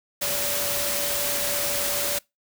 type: tone in noise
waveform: sine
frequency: 576 Hz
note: D5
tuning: 34 cents flat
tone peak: -32 dBFS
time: 0.21-2.19 s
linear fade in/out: 10 ms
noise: white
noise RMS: -26 dBFS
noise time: 0.21-2.19 s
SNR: -9 dB
effects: noise-tail reverb RT60 0.2 s tail -24 dB re dry